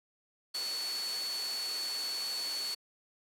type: tone in noise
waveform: sine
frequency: 4435 Hz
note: C#8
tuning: in tune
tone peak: -34 dBFS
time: 0.54-2.75 s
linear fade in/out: 10 ms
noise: white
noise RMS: -40 dBFS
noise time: 0.54-2.75 s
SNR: +3 dB
effects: high-pass 300 Hz 12 dB/octave + low-pass 11000 Hz 12 dB/octave